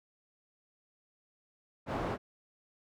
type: low-pass noise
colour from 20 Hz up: white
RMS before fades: -35 dBFS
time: 1.86-2.18 s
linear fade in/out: 50 ms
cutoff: 790 Hz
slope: 12 dB/octave
effects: none